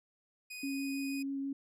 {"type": "tone", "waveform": "sawtooth", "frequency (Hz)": 2489, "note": "D#7", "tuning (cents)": 0, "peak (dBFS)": -39, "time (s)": [0.5, 1.23], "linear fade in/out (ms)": 10}
{"type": "tone with vibrato", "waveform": "sine", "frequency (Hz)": 274.8, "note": "C#4", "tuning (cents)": -15, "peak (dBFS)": -34, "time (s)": [0.63, 1.53], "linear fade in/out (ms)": 5, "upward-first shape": "sine", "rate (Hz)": 6.2, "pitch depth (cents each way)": 9}
{"effects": ["resampled to 32000 Hz"]}